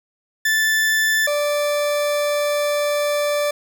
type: tone pair in turn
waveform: 40% pulse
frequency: 1756 / 586 Hz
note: A6 / D5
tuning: -4 / -4 cents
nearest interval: octave + perfect fifth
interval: 1900 cents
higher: first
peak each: -15 / -17 dBFS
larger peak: first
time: 0.45-1.27 / 1.27-3.51 s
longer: second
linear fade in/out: 5 ms
effects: none